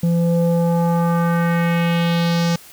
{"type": "tone with low-pass filter sweep", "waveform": "square", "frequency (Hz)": 169.7, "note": "F3", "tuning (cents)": -49, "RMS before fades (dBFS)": -17, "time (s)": [0.03, 2.56], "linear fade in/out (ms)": 5, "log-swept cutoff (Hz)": [340, 5900], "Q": 2.1, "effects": ["white hiss -43 dBFS RMS until 2.72 s"]}